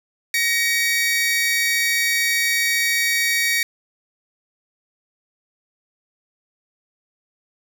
sawtooth tone pair together, 1880 / 2267 Hz, A#6 / C#7, +14 / +38 cents, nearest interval minor third, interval 324 cents, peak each -17 dBFS, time 0.34-3.63 s, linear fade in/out 2 ms, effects none

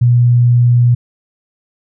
sine tone, 121.2 Hz, B2, 32 cents flat, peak -6 dBFS, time 0.01-0.95 s, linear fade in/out 10 ms, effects none

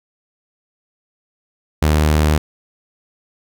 sawtooth tone, 76.4 Hz, D#2, 31 cents flat, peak -8 dBFS, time 1.82-2.38 s, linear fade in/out 5 ms, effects none

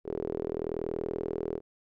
sawtooth tone with band-pass filter, 40.63 Hz, E1, 24 cents flat, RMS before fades -34 dBFS, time 0.04-1.61 s, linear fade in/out 50 ms, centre 410 Hz, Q 5.3, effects none

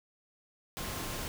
sine tone in noise, 1059 Hz, C6, 21 cents sharp, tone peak -49 dBFS, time 0.78-1.22 s, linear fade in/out 0 ms, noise pink, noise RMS -38 dBFS, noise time 0.77-1.28 s, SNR -14 dB, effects none

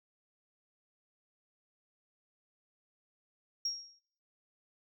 sine tone with exponential decay, 5588 Hz, F8, in tune, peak -28 dBFS, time 3.65-3.99 s, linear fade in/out 5 ms, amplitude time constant 72 ms, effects noise-tail reverb RT60 0.7 s tail -23 dB re dry + tanh soft clip ceiling -26 dBFS

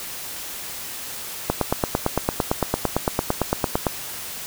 click train, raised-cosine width 1 ms, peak -4 dBFS, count 22, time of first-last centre 1.5-3.868 s, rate 8.87 Hz, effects white hiss -33 dBFS RMS until 4.46 s

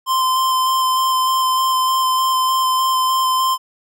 square tone with vibrato, 1039 Hz, C6, 12 cents flat, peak -15 dBFS, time 0.06-3.58 s, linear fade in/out 50 ms, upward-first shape square, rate 3.3 Hz, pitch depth 10 cents each way, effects none

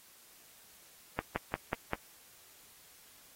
slowing click train, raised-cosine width 0.5 ms, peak -16 dBFS, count 5, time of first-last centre 1.19-1.934 s, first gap 170 ms, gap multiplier 1.06, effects white hiss -59 dBFS RMS until 3.35 s + AAC 48 kbps

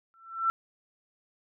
sine tone with exponential growth, 1342 Hz, E6, 31 cents sharp, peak -20 dBFS, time 0.14-0.5 s, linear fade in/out 0 ms, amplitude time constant 77 ms, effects none

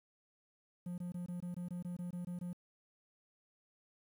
triangle tone bursts, 176.6 Hz, F3, 20 cents sharp, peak -37 dBFS, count 12, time 0.86-2.531 s, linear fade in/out 5 ms, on 120 ms, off 21 ms, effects 11-bit

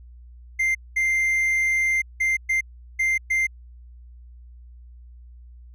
triangle tone bursts at uneven times, 2093 Hz, C7, in tune, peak -17 dBFS, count 6, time 0.59-0.75 / 0.96-2.02 / 2.2-2.37 / 2.49-2.61 / 2.99-3.18 / 3.3-3.47 s, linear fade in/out 10 ms, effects added 60 Hz sine -42 dBFS peak until 5.74 s

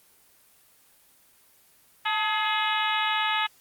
harmonic tone with a mistuned harmonic, 422.5 Hz, G#4, 30 cents sharp, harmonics 2 / 3 / 4 / 5 / 6 / 7 / 8 / 9, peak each -28 / -30 / -31 / -32 / -33 / -33 / -34 / -35 dBFS, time 2.05-3.47 s, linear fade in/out 10 ms, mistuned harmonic 2, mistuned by +64 cents, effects white hiss -59 dBFS RMS until 3.6 s + Opus 24 kbps

